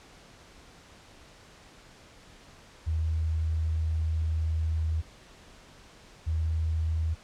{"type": "tone pair in turn", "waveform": "sine", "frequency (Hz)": [79.8, 80.16], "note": ["D#2", "E2"], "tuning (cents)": [44, -48], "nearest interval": "unison", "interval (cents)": 8, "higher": "second", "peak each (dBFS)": -25, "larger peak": "neither", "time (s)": [[2.86, 5.02], [6.26, 7.15]], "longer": "first", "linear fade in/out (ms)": 20, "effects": ["pink hiss -53 dBFS RMS until 7.23 s", "low-pass 7000 Hz 12 dB/octave"]}